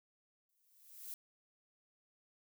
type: noise with exponential growth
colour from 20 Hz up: violet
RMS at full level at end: -44 dBFS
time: 0.49-1.14 s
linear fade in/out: 1 ms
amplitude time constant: 140 ms
effects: none